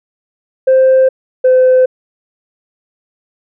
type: tone pair in turn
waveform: sine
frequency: 523.3 / 512.5 Hz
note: C5 / C5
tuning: 0 / -36 cents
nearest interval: unison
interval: 36 cents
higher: first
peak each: -3 dBFS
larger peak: neither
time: 0.67-1.09 / 1.44-1.86 s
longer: neither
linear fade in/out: 10 ms
effects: tanh soft clip ceiling -3 dBFS